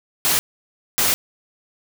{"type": "noise bursts at uneven times", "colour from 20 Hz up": "white", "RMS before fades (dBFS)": -18, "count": 2, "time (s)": [[0.25, 0.39], [0.98, 1.14]], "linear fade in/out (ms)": 0, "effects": []}